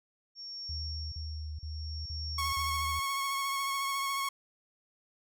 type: tone with tremolo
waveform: sine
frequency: 5500 Hz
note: F8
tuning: 27 cents flat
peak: -37 dBFS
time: 0.35-2.85 s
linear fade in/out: 50 ms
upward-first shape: triangle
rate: 0.63 Hz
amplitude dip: 90%
type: tone bursts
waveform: sine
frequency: 76.6 Hz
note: D#2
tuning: 27 cents flat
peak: -36 dBFS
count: 5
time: 0.69-2.996 s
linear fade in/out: 5 ms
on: 430 ms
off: 39 ms
type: tone with vibrato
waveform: sawtooth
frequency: 1100 Hz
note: C#6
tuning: 14 cents flat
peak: -27 dBFS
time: 2.38-4.29 s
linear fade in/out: 5 ms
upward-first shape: sine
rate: 14 Hz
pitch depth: 21 cents each way
effects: none